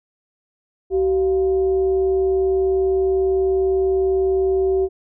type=tone with frequency modulation; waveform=sine; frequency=381.2 Hz; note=G4; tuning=48 cents flat; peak=-15 dBFS; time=0.9-4.89 s; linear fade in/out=50 ms; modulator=317 Hz; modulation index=0.3; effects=none